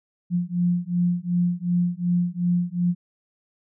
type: beating tone pair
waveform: sine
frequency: 174.61 / 177.31 Hz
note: F3 / F3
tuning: 0 / +27 cents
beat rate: 2.7 Hz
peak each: -23 dBFS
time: 0.3-2.95 s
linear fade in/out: 50 ms
effects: none